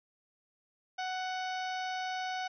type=harmonic tone; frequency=743 Hz; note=F#5; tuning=7 cents sharp; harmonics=1 / 2 / 3 / 4 / 5 / 6 / 7 / 8; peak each=-35 / -41 / -45 / -47 / -49 / -51 / -52 / -53 dBFS; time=0.98-2.48 s; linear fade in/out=10 ms; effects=none